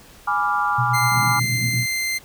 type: chord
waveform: sine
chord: G# diminished seventh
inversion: none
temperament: equal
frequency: 830.6 / 987.8 / 1174.7 / 1396.9 Hz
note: G#5 / B5 / D6 / F6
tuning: 0 / 0 / 0 / 0 cents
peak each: -23 / -26 / -22 / -24 dBFS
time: 0.27-1.4 s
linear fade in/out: 10 ms
type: tone with tremolo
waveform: sine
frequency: 122.9 Hz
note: B2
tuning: 8 cents flat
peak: -19 dBFS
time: 0.78-1.86 s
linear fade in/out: 5 ms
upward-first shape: sine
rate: 8.2 Hz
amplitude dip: 65%
type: tone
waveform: sawtooth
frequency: 2084 Hz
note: C7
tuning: 7 cents flat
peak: -18 dBFS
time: 0.93-2.19 s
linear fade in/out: 20 ms
type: band-pass noise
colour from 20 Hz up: pink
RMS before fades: -32 dBFS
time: 1.11-1.84 s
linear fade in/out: 10 ms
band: 130 to 240 Hz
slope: 24 dB/octave
effects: pink hiss -47 dBFS RMS until 2.24 s